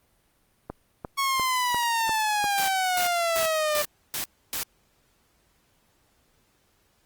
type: click train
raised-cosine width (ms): 1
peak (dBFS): -18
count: 6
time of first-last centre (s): 0.7-2.442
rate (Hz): 2.87
type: exponential sweep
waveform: sawtooth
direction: down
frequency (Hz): 1108.7 to 590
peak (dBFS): -19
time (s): 1.17-3.83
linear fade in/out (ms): 20
type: noise bursts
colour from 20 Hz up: white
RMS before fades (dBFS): -30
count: 6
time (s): 2.58-4.63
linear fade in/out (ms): 0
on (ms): 100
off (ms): 290
effects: pink hiss -66 dBFS RMS until 7.05 s + Opus 32 kbps